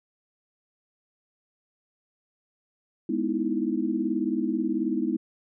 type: chord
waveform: sine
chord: E major seventh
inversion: first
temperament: equal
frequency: 207.7 / 246.9 / 311.1 / 329.6 Hz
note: G#3 / B3 / D#4 / E4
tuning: 0 / 0 / 0 / 0 cents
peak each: -31 / -29 / -29 / -29 dBFS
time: 3.09-5.17 s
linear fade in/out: 5 ms
effects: none